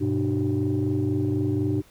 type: tone cluster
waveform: sine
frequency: 100.7 / 124.8 / 300.2 / 381.1 Hz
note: G2 / B2 / D4 / G4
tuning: +47 / +19 / +38 / -49 cents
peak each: -26 / -27 / -24 / -29 dBFS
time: 0-1.82 s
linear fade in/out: 20 ms
effects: tanh soft clip ceiling -15 dBFS + pink hiss -56 dBFS RMS until 1.9 s